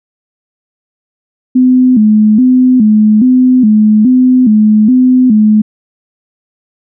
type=tone with vibrato; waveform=sine; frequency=233.1 Hz; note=A#3; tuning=in tune; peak=-3 dBFS; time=1.55-5.62 s; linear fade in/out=10 ms; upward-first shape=square; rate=1.2 Hz; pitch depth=150 cents each way; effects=none